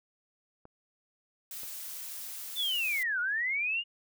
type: clicks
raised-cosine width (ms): 1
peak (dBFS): -36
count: 2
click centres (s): 0.654 / 1.634
type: noise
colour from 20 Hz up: blue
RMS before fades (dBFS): -41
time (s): 1.51-3.03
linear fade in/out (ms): 2
type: linear two-way sweep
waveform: sine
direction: down then up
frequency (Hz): 3600 to 1403 to 2889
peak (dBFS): -28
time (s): 2.55-3.84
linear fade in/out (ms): 50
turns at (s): 3.2
effects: none